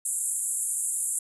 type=band-pass noise; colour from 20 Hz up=white; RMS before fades=-29 dBFS; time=0.05-1.19 s; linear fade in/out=5 ms; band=7300 to 11000 Hz; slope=96 dB/octave; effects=none